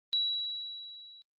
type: tone with level ramp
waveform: sine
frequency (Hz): 3906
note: B7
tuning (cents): -20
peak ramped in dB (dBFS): -25 to -51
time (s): 0.13-1.22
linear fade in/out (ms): 0
effects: noise-tail reverb RT60 0.1 s tail -26 dB re dry + Opus 32 kbps